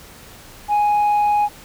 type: tone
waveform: sine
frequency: 830.6 Hz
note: G#5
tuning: in tune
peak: -11 dBFS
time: 0.68-1.49 s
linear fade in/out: 50 ms
effects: tanh soft clip ceiling -13 dBFS + pink hiss -42 dBFS RMS until 1.64 s